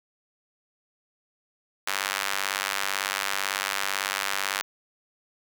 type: tone with high-pass filter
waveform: sawtooth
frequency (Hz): 98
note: G2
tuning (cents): 0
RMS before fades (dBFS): -29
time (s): 1.87-4.62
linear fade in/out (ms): 5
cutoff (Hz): 1400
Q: 0.98
effects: none